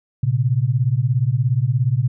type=beating tone pair; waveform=sine; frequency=116.54 / 133.54 Hz; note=A#2 / C3; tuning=0 / +36 cents; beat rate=17 Hz; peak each=-18 dBFS; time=0.23-2.08 s; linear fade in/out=5 ms; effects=none